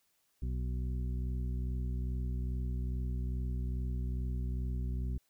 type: harmonic tone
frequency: 62.4 Hz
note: B1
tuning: 19 cents sharp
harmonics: 1 / 2 / 3 / 4 / 6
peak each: -33 / -40 / -46 / -48 / -55 dBFS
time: 0.42-5.18 s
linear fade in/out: 5 ms
effects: white hiss -75 dBFS RMS until 5.29 s